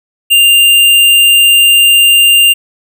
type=tone; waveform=square; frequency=2794 Hz; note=F7; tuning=in tune; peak=-4 dBFS; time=0.3-2.54 s; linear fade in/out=20 ms; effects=none